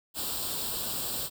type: noise with comb filter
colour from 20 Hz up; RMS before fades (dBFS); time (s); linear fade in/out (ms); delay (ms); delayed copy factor
white; -33; 0.14-1.3; 50; 0.24; +0.75
effects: none